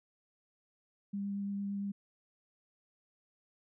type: tone with vibrato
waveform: sine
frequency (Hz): 200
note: G3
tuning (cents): +35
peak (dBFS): -34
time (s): 1.13-1.92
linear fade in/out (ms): 10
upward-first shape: triangle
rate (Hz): 8.8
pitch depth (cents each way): 11
effects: none